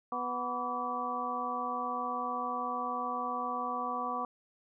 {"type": "harmonic tone with a mistuned harmonic", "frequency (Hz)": 246.9, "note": "B3", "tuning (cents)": 0, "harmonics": [1, 2, 3, 4, 5], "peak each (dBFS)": [-42, -42, -38, -39, -35], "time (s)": [0.12, 4.25], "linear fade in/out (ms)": 2, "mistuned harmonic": 5, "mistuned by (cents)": -120, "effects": []}